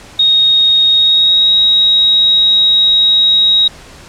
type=tone with pitch glide; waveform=sine; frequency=3736 to 3799 Hz; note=A#7 to A#7; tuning=+3 to +32 cents; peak=-6 dBFS; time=0.19-3.68 s; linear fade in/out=5 ms; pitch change=+29 cents; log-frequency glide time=0.88-1.51 s; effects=pink hiss -36 dBFS RMS until 4.08 s + low-pass 8000 Hz 12 dB/octave